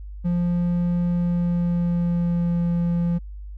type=tone with pitch glide; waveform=triangle; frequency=174.61 to 171.91 Hz; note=F3 to F3; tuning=0 to -27 cents; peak=-17 dBFS; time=0.24-3.19 s; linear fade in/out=20 ms; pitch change=-27 cents; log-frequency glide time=1.08-2.63 s; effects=added 50 Hz sine -33 dBFS peak until 3.57 s